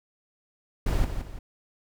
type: noise with echo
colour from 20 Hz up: brown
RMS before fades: -23 dBFS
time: 0.86-1.05 s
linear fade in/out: 5 ms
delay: 170 ms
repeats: 2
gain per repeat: -8 dB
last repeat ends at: 1.39 s
effects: none

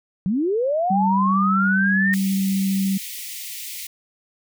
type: linear sweep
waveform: sine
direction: up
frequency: 170.8 to 1854 Hz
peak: -18 dBFS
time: 0.26-2.14 s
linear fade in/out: 0 ms
type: tone with vibrato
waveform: sine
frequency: 193.4 Hz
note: G3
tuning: 23 cents flat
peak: -18 dBFS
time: 0.9-2.98 s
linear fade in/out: 10 ms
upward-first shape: sine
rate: 15 Hz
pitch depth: 8 cents each way
type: high-pass noise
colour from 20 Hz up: white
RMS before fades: -33 dBFS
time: 2.13-3.87 s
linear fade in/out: 5 ms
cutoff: 1900 Hz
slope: 96 dB/octave
effects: none

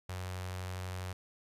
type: tone with notch filter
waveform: sawtooth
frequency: 92.1 Hz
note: F#2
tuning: 7 cents flat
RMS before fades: -40 dBFS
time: 0.09-1.13 s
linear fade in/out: 5 ms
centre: 250 Hz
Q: 0.58
effects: resampled to 32000 Hz + 12-bit

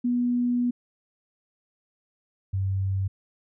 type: tone pair in turn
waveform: sine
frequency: 243.8 / 96.36 Hz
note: B3 / G2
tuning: -22 / -29 cents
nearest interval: octave + major third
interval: 1607 cents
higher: first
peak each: -21 / -23 dBFS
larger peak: first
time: 0.04-0.71 / 2.53-3.08 s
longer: first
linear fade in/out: 10 ms
effects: none

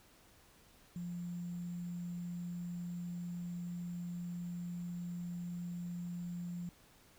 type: tone with sample-and-hold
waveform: sine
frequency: 174.61 Hz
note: F3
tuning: in tune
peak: -39 dBFS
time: 0.96-6.69 s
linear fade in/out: 0 ms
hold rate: 7350 Hz
effects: pink hiss -64 dBFS RMS until 7.18 s

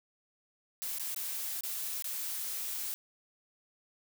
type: noise with dropouts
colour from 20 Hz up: blue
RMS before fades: -37 dBFS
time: 0.82-2.94 s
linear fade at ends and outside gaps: 0 ms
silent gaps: 0.985-0.996 / 1.146-1.162 / 1.608-1.635 / 2.023-2.043 s
effects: none

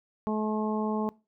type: harmonic tone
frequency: 215 Hz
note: A3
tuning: 40 cents flat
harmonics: 1 / 2 / 3 / 4 / 5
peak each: -28 / -33 / -38 / -36 / -38 dBFS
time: 0.27-1.09 s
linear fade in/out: 0 ms
effects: noise-tail reverb RT60 0.3 s tail -23 dB re dry

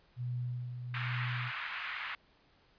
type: tone with tremolo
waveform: sine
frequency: 123 Hz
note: B2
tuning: 7 cents flat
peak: -33 dBFS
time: 0.16-1.52 s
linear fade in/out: 50 ms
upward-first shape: sine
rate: 1.2 Hz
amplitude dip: 50%
type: band-pass noise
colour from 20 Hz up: white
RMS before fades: -40 dBFS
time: 0.94-2.15 s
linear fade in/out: 2 ms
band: 1100 to 2500 Hz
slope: 24 dB/octave
effects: pink hiss -67 dBFS RMS until 2.78 s + resampled to 11025 Hz

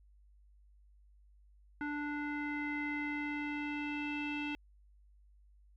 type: tone with low-pass filter sweep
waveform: square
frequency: 293.7 Hz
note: D4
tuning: in tune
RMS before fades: -38 dBFS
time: 1.81-4.55 s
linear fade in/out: 0 ms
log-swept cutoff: 1700 to 2800 Hz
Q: 6.2
effects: added 50 Hz sine -60 dBFS peak until 5.76 s

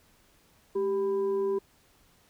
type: tone with frequency modulation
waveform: sine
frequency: 392 Hz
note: G4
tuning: in tune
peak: -25 dBFS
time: 0.75-1.59 s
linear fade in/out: 10 ms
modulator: 603 Hz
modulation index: 0.35
effects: pink hiss -63 dBFS RMS until 2.29 s

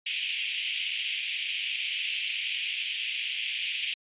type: band-pass noise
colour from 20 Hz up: pink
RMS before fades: -32 dBFS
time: 0.06-3.94 s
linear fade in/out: 5 ms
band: 2400 to 3300 Hz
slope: 48 dB/octave
effects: resampled to 8000 Hz

